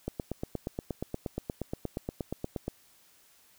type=click train; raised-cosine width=2 ms; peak=-19 dBFS; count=23; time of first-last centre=0.08-2.68 s; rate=8.46 Hz; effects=white hiss -62 dBFS RMS until 3.58 s